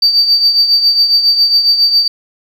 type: tone with tremolo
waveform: sine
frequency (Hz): 4627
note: D8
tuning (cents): -27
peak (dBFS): -3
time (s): 0.02-2.08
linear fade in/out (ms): 5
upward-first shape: triangle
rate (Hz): 7.3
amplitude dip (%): 70
effects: tanh soft clip ceiling -2 dBFS + 7-bit